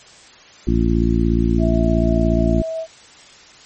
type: harmonic tone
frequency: 57 Hz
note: A#1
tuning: 38 cents flat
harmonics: 1 / 2 / 3 / 4 / 5 / 6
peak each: -18 / -22 / -22 / -20 / -23 / -22 dBFS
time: 0.67-2.62 s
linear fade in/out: 5 ms
type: tone with pitch glide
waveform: sine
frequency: 652 to 648.2 Hz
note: E5 to E5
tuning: -19 to -29 cents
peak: -22 dBFS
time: 1.58-2.87 s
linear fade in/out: 50 ms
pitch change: -10 cents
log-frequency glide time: 1.72-2.24 s
effects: white hiss -44 dBFS RMS until 3.65 s + MP3 32 kbps